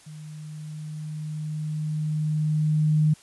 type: tone with level ramp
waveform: sine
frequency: 153.5 Hz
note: D#3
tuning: 23 cents flat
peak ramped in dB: -38 to -16 dBFS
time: 0.06-3.14 s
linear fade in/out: 10 ms
effects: white hiss -53 dBFS RMS until 3.22 s + resampled to 24000 Hz